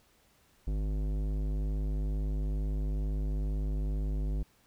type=tone with tanh clipping; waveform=sine; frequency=51.1 Hz; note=G#1; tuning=27 cents flat; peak=-31 dBFS; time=0.67-4.43 s; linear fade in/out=5 ms; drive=16 dB; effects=pink hiss -66 dBFS RMS until 4.66 s